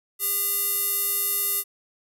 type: tone with band-pass filter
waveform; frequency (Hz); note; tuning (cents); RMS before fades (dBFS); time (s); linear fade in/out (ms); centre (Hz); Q
square; 403.1; G4; +48; -25; 0.19-1.64; 50; 12000; 4.7
effects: none